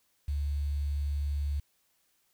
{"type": "tone with quantisation", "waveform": "sine", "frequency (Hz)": 72, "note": "D2", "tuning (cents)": -34, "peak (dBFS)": -28, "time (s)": [0.28, 1.6], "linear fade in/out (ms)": 5, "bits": 9, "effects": ["white hiss -72 dBFS RMS until 2.33 s"]}